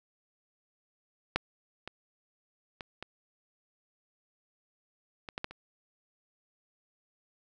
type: clicks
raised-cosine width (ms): 0.3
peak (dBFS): -10 / -23 / -23 / -23 / -24 / -19 / -17 / -29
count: 8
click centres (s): 1.36 / 1.876 / 2.808 / 3.026 / 5.288 / 5.379 / 5.444 / 5.51
effects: none